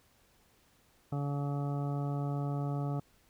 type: harmonic tone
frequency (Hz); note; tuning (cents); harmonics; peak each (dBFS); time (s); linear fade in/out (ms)
142.5; C#3; +48; 1 / 2 / 3 / 4 / 5 / 6 / 8 / 9; -32 / -40 / -45 / -47 / -44 / -50 / -52 / -51; 1.12-3; 5
effects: pink hiss -67 dBFS RMS until 3.29 s